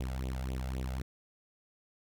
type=tone with flanger; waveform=sawtooth; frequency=64.6 Hz; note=C2; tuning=21 cents flat; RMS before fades=-36 dBFS; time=0-1.02 s; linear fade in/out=5 ms; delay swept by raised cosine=0.29 to 1.49 ms; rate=3.8 Hz; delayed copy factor=+0.85; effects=none